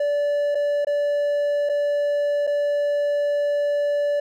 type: tone with dropouts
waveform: triangle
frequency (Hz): 580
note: D5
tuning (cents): -22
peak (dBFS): -17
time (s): 0-4.2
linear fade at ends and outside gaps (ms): 5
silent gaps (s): 0.548-0.552 / 0.848-0.869 / 1.691-1.695 / 2.469-2.473
effects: none